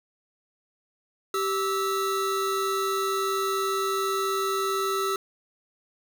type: tone pair together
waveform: square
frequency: 389.2 / 1309 Hz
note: G4 / E6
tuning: -12 / -13 cents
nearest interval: octave + major sixth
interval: 2099 cents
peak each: -28 dBFS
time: 1.34-5.16 s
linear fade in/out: 2 ms
effects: none